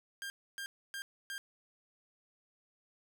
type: tone bursts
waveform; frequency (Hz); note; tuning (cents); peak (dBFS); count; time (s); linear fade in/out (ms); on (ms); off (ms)
sawtooth; 1600; G6; +35; -36; 4; 0.22-1.38; 0; 80; 280
effects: none